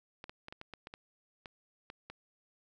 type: clicks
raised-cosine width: 0.3 ms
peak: -29 dBFS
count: 11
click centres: 0.241 / 0.295 / 0.484 / 0.525 / 0.614 / 0.737 / 0.871 / 0.939 / 1.458 / 1.901 / 2.1 s
effects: none